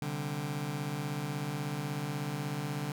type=chord; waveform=sawtooth; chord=C suspended second; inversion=none; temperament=just; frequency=130.81 / 147.16 / 196.22 Hz; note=C3 / D3 / G3; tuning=0 / +4 / +2 cents; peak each=-36 / -31 / -37 dBFS; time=0.02-2.92 s; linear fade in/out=2 ms; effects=none